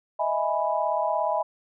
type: chord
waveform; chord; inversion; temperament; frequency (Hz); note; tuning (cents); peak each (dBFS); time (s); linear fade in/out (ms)
sine; E major seventh; third; equal; 622.3 / 659.3 / 830.6 / 987.8; D#5 / E5 / G#5 / B5; 0 / 0 / 0 / 0; -28; 0.19-1.43; 10
effects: none